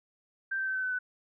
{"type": "tone with pitch steps", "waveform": "sine", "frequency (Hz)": [1569, 1554.6, 1540.3, 1526.1, 1512.1, 1498.1], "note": ["G6", "G6", "G6", "G6", "F#6", "F#6"], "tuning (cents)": [1, -15, -31, -47, 37, 21], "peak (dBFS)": -29, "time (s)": [0.51, 0.99], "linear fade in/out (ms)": 10, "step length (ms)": 80, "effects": []}